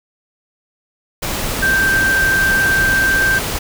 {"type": "tone in noise", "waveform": "sine", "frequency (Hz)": 1568, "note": "G6", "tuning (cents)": 0, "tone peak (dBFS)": -12, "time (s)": [1.62, 3.39], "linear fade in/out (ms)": 10, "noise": "pink", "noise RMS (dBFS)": -21, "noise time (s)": [1.22, 3.59], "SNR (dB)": 6, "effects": []}